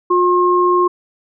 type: tone pair together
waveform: sine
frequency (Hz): 357.6 / 1071.6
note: F4 / C6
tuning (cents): +41 / +41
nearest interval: octave + perfect fifth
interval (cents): 1900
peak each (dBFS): -13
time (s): 0.1-0.88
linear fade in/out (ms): 10
effects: none